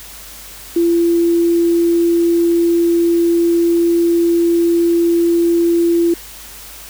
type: tone with quantisation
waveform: sine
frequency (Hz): 340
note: F4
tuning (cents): -46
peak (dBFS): -10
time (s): 0.76-6.14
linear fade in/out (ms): 5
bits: 6
effects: added 50 Hz sine -42 dBFS peak until 6.89 s + white hiss -35 dBFS RMS until 6.89 s